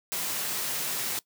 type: high-pass noise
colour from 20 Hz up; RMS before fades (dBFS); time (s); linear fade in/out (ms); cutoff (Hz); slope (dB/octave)
white; -31; 0.12-1.19; 0; 120; 12
effects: noise-tail reverb RT60 0.1 s tail -20 dB re dry